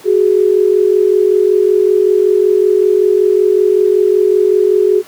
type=tone pair together; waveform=sine; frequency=372.7 / 418 Hz; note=F#4 / G#4; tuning=+13 / +11 cents; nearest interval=major second; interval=198 cents; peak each=-10 dBFS; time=0.04-5.03 s; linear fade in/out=50 ms; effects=pink hiss -39 dBFS RMS until 5.07 s + high-pass 200 Hz 12 dB/octave